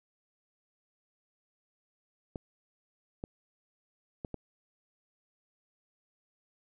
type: clicks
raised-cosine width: 2 ms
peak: -24 dBFS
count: 4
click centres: 2.358 / 3.239 / 4.248 / 4.343 s
effects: none

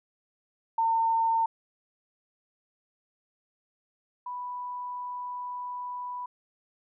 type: tone pair in turn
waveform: sine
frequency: 907 / 987.3 Hz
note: A#5 / B5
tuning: -48 / -1 cents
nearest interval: minor second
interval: 147 cents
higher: second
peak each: -22 / -33 dBFS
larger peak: first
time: 0.78-1.46 / 4.26-6.26 s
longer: second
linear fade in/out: 5 ms
effects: none

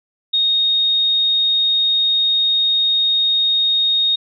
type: tone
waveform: sine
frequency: 3720 Hz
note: A#7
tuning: 4 cents flat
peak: -13 dBFS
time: 0.33-4.16 s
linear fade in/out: 10 ms
effects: none

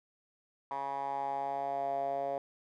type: tone with band-pass filter sweep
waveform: 10% pulse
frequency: 138.59 Hz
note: C#3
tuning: in tune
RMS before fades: -35 dBFS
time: 0.71-2.38 s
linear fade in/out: 2 ms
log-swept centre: 960 to 620 Hz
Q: 6
effects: none

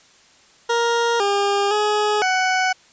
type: tone with pitch steps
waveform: 20% pulse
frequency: 468.7 / 402.6 / 420.5 / 746 Hz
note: A#4 / G4 / G#4 / F#5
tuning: +9 / +46 / +22 / +14 cents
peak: -12 dBFS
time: 0.69-2.73 s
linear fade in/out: 10 ms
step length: 510 ms
effects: white hiss -52 dBFS RMS until 2.92 s + resampled to 16000 Hz

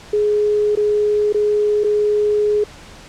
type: tone with dropouts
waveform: sine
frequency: 418.6 Hz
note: G#4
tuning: 14 cents sharp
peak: -13 dBFS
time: 0.13-2.64 s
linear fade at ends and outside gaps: 5 ms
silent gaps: 0.754-0.771 / 1.326-1.344 / 1.837-1.843 s
effects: pink hiss -40 dBFS RMS until 3.08 s + low-pass 7000 Hz 12 dB/octave

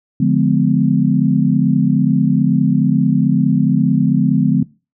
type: chord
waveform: sine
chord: D diminished seventh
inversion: none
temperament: just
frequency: 146.83 / 176.2 / 211.4 / 253.7 Hz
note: D3 / F3 / Ab3 / Cb4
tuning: 0 / +16 / +31 / +47 cents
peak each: -16 dBFS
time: 0.2-4.63 s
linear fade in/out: 5 ms
effects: noise-tail reverb RT60 0.3 s tail -21 dB re dry

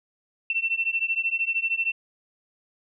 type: beating tone pair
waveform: sine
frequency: 2688 / 2701 Hz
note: E7 / E7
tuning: +33 / +42 cents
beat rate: 13 Hz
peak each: -26 dBFS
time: 0.5-1.92 s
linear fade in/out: 2 ms
effects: none

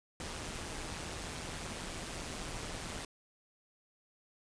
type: noise with amplitude modulation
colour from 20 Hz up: pink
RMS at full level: -39 dBFS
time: 0.2-3.05 s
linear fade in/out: 2 ms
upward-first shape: sine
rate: 160 Hz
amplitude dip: 60%
effects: resampled to 22050 Hz

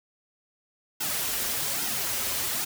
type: noise with flanger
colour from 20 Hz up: white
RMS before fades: -29 dBFS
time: 1-2.65 s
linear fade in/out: 10 ms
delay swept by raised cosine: 1.7 to 6.6 ms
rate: 1.2 Hz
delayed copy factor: -0.9
effects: none

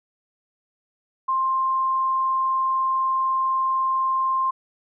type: tone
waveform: sine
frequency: 1054 Hz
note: C6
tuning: 12 cents sharp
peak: -19 dBFS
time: 1.28-4.51 s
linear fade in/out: 10 ms
effects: none

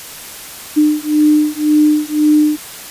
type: beating tone pair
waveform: sine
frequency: 300.8 / 302.7 Hz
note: D4 / D#4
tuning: +42 / -48 cents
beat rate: 1.9 Hz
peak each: -12 dBFS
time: 0.76-2.57 s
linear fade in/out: 20 ms
effects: white hiss -31 dBFS RMS until 2.9 s + resampled to 32000 Hz

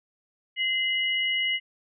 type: tone pair together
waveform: sine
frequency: 2062 / 2916 Hz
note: C7 / F#7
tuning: -26 / -26 cents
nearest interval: tritone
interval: 600 cents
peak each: -26 dBFS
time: 0.56-1.6 s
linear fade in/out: 50 ms
effects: none

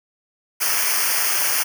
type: noise with comb filter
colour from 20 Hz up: white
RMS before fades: -20 dBFS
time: 0.6-1.64 s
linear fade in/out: 20 ms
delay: 0.26 ms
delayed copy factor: -0.95
effects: none

